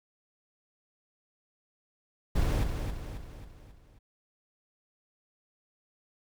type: noise with echo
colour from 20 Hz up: brown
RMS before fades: -26 dBFS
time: 2.35-2.64 s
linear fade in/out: 10 ms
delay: 270 ms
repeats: 5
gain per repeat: -6 dB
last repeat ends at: 3.99 s
effects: none